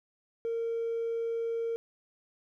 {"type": "tone with hard clipping", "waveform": "sine", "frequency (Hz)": 460.2, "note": "A#4", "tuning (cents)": -22, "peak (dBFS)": -30, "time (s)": [0.45, 1.76], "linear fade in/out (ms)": 0, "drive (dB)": 1, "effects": []}